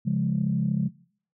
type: chord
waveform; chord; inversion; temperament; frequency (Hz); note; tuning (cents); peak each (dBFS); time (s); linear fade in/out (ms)
sine; Db major; none; equal; 138.59 / 174.61 / 207.7; Db3 / F3 / Ab3; 0 / 0 / 0; -26; 0.05-0.89; 20
effects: noise-tail reverb RT60 0.5 s tail -20 dB re dry + tanh soft clip ceiling -13 dBFS